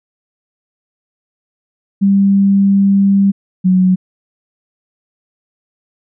sine tone pair in turn, 197.4 / 184.88 Hz, G3 / F#3, +12 / -1 cents, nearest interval minor second, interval 113 cents, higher first, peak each -7 dBFS, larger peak neither, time 2.01-3.32 / 3.64-3.96 s, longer first, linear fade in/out 20 ms, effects none

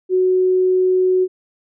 sine tone, 370 Hz, F#4, in tune, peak -12 dBFS, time 0.09-1.28 s, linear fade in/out 50 ms, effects none

